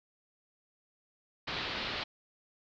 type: low-pass noise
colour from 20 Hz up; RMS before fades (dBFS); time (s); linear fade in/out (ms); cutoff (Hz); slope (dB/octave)
white; -37; 1.47-2.04; 10; 4400; 48
effects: none